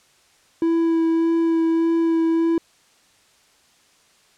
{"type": "tone with vibrato", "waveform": "triangle", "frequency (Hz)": 329.6, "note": "E4", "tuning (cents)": 0, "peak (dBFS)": -14, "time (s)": [0.62, 2.58], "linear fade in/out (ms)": 2, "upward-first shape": "sine", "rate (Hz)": 1.7, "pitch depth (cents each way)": 12, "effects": ["white hiss -57 dBFS RMS until 4.37 s", "low-pass 8000 Hz 12 dB/octave"]}